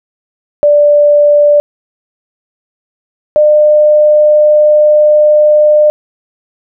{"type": "tone pair in turn", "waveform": "sine", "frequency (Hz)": [587, 602.1], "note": ["D5", "D5"], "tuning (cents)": [-1, 43], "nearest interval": "unison", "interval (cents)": 44, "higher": "second", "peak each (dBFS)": -3, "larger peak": "neither", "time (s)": [[0.63, 1.6], [3.36, 5.9]], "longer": "second", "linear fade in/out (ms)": 0, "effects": []}